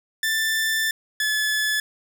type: tone pair in turn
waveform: sawtooth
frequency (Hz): 1771 / 1721.6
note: A6 / A6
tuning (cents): +11 / -38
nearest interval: unison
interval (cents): 49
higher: first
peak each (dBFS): -17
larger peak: neither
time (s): 0.23-0.91 / 1.2-1.8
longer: first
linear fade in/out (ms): 2
effects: none